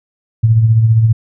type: tone with tremolo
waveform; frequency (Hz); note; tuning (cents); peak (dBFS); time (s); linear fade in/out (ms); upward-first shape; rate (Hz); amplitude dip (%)
sine; 112.3; A2; +36; -4; 0.43-1.13; 10; triangle; 15; 55
effects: none